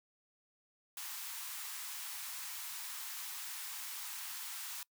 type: high-pass noise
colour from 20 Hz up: white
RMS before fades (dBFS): -44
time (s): 0.97-4.83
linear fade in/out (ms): 2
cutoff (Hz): 820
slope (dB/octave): 48
effects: noise-tail reverb RT60 0.1 s tail -23 dB re dry